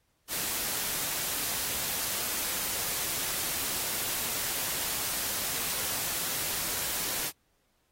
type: noise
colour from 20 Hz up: white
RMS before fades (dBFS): -32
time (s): 0.28-7.32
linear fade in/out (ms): 50
effects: pink hiss -73 dBFS RMS until 7.91 s + AAC 48 kbps